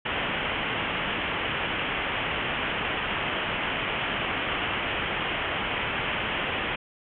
white low-pass noise, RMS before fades -29 dBFS, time 0.05-6.76 s, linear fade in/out 10 ms, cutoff 3200 Hz, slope 96 dB/octave, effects none

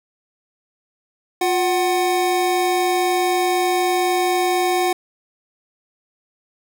square tone pair together, 355.1 / 746 Hz, F4 / F#5, +29 / +14 cents, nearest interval octave + minor second, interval 1285 cents, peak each -20 dBFS, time 1.41-4.93 s, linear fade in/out 5 ms, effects none

